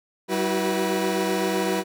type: tone cluster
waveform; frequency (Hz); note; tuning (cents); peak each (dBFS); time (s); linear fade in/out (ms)
30% pulse; 191.2 / 326.2 / 374.6 / 486.6; G3 / E4 / F#4 / B4; -43 / -18 / +21 / -26; -25; 0.28-1.84; 50
effects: none